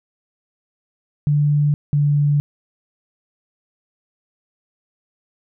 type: tone pair in turn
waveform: sine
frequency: 146.83 / 145.48 Hz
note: D3 / D3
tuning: 0 / -16 cents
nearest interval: unison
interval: 16 cents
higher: first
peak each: -13 dBFS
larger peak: neither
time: 1.27-1.74 / 1.93-2.4 s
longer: neither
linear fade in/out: 0 ms
effects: none